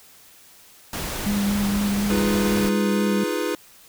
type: noise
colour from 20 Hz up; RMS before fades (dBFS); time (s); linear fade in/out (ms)
pink; -29; 0.93-2.69; 2
type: tone with vibrato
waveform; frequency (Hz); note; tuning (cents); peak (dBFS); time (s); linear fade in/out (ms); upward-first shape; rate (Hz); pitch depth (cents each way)
sine; 202.7; G#3; -42; -20; 1.26-3.24; 5; sine; 4.1; 18
type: chord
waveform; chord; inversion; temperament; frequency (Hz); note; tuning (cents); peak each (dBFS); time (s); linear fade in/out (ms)
square; F half-diminished seventh; third; equal; 311.1 / 349.2 / 415.3 / 493.9; Eb4 / F4 / Ab4 / Cb5; 0 / 0 / 0 / 0; -29; 2.1-3.55; 2
effects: white hiss -50 dBFS RMS until 3.88 s